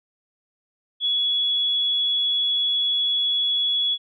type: tone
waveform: sine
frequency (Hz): 3377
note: G#7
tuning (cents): +28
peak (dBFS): -19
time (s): 1-3.98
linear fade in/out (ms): 50
effects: none